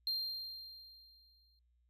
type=tone with exponential decay; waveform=triangle; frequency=4186 Hz; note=C8; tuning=in tune; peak=-31 dBFS; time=0.07-1.59 s; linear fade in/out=1 ms; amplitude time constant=330 ms; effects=noise-tail reverb RT60 0.1 s tail -25 dB re dry + added 60 Hz sine -70 dBFS peak until 1.89 s